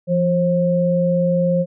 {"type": "tone pair together", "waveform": "sine", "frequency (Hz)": [172.33, 534], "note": ["F3", "C5"], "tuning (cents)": [-23, 35], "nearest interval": "octave + minor sixth", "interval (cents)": 1958, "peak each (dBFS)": -17, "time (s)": [0.07, 1.66], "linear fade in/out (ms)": 50, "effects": []}